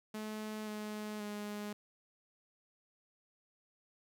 sawtooth tone with pitch steps, 215 / 212 / 207.8 Hz, A3 / G#3 / G#3, -40 / +36 / +1 cents, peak -36 dBFS, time 0.14-1.73 s, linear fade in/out 5 ms, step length 530 ms, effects 12-bit

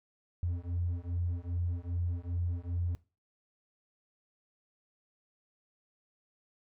triangle beating tone pair, 86 / 88.5 Hz, F2 / F2, -26 / +23 cents, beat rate 2.5 Hz, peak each -31 dBFS, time 0.43-2.95 s, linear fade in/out 0 ms, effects noise-tail reverb RT60 0.3 s tail -20 dB re dry + tanh soft clip ceiling -26 dBFS

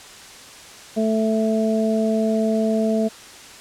harmonic tone, 220 Hz, A3, in tune, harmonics 1 / 2 / 3, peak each -19 / -24 / -23 dBFS, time 0.96-3.09 s, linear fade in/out 20 ms, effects white hiss -41 dBFS RMS until 3.6 s + low-pass 8000 Hz 12 dB/octave

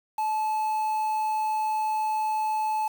triangle tone with quantisation, 866 Hz, A5, 28 cents flat, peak -22 dBFS, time 0.18-2.88 s, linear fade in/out 5 ms, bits 7, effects none

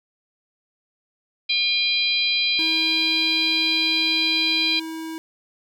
harmonic tone, 804 Hz, G5, 44 cents sharp, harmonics 3 / 4 / 5 / 6, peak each -23 / -25 / -22 / -29 dBFS, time 1.49-4.8 s, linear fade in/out 10 ms
square tone, 322.1 Hz, E4, 40 cents flat, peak -30 dBFS, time 2.59-5.18 s, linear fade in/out 0 ms
effects none

